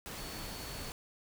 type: tone in noise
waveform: sine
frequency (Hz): 4435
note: C#8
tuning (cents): 0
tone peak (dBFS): -50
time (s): 0.18-0.9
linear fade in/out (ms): 0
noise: pink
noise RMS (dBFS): -43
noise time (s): 0.06-0.92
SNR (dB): -10
effects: none